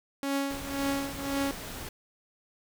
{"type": "tone with tremolo", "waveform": "sawtooth", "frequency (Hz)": 277.2, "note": "C#4", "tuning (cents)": 0, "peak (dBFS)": -22, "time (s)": [0.23, 1.51], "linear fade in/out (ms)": 0, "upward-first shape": "triangle", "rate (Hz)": 1.9, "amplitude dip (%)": 90}
{"type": "noise", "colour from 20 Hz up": "pink", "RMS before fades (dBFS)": -40, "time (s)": [0.5, 1.89], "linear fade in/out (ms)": 5}
{"effects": []}